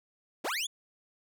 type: linear sweep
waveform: 25% pulse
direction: up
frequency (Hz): 177.5 to 3579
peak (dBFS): -27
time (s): 0.44-0.67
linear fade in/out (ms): 10
effects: none